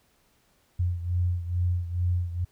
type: beating tone pair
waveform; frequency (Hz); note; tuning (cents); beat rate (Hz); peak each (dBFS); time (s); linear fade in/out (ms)
sine; 88 / 90.3; F2 / F#2; +14 / -42; 2.3; -25 / -30; 0.79-2.45; 10
effects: pink hiss -66 dBFS RMS until 2.51 s